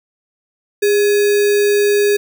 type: tone with sample-and-hold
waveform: sine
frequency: 410 Hz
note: G#4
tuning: 22 cents flat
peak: -10 dBFS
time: 0.82-2.17 s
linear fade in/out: 10 ms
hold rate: 2100 Hz
effects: none